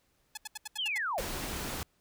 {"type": "tone bursts", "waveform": "5% pulse", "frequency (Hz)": 854, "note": "G#5", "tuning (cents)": 48, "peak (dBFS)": -25, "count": 7, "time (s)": [0.35, 0.98], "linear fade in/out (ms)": 5, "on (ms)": 24, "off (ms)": 77}
{"type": "linear sweep", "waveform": "sine", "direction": "down", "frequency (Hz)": [3322, 431.2], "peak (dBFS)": -30, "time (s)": [0.78, 1.21], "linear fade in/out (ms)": 10}
{"type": "noise", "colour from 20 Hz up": "pink", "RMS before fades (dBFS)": -37, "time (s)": [1.18, 1.83], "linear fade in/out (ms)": 0}
{"effects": ["pink hiss -72 dBFS RMS until 2 s"]}